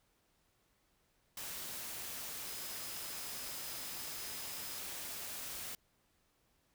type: tone in noise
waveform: sine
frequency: 5070 Hz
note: D#8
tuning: 32 cents sharp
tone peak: -53 dBFS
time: 2.47-4.79 s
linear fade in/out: 2 ms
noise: white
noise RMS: -44 dBFS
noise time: 1.37-5.75 s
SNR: -12 dB
effects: pink hiss -75 dBFS RMS until 6.74 s